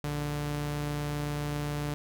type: tone pair together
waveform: sawtooth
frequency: 58.14 / 146.83 Hz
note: A#1 / D3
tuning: -4 / 0 cents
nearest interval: octave + major third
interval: 1604 cents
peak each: -36 / -27 dBFS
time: 0.04-1.94 s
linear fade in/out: 0 ms
effects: none